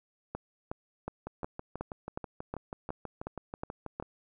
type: two click trains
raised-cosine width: 1 ms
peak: -21 / -24 dBFS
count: 11 / 18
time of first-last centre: 0.35-4 / 1.27-4.025 s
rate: 2.74 / 6.17 Hz
effects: none